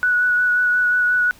sine tone with vibrato, 1472 Hz, F#6, 9 cents flat, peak -14 dBFS, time 0.03-1.31 s, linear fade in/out 0 ms, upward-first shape sine, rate 5.6 Hz, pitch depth 15 cents each way, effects pink hiss -48 dBFS RMS until 1.39 s

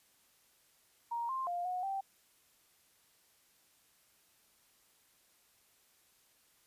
sine tone with pitch steps, 938 / 1053 / 702 / 729 / 780 Hz, A#5 / C6 / F5 / F#5 / G5, +11 / +11 / +9 / -26 / -9 cents, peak -34 dBFS, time 1.11-2.01 s, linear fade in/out 10 ms, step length 180 ms, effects white hiss -69 dBFS RMS until 6.66 s + resampled to 32000 Hz

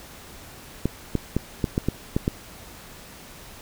clicks, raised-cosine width 3 ms, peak -8 dBFS, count 8, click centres 0.856 / 1.153 / 1.366 / 1.642 / 1.779 / 1.886 / 2.165 / 2.279 s, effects pink hiss -44 dBFS RMS until 3.61 s

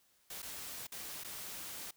white noise with dropouts, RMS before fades -45 dBFS, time 0.3-1.91 s, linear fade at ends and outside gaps 5 ms, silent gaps 0.421-0.427 / 0.87-0.919 / 1.237-1.245 s, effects white hiss -71 dBFS RMS until 1.96 s

